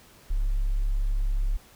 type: tone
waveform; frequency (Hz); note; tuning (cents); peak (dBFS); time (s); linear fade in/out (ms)
sine; 34.65; C#1; 0; -20; 0.3-1.57; 10
effects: tanh soft clip ceiling -20 dBFS + pink hiss -54 dBFS RMS until 1.75 s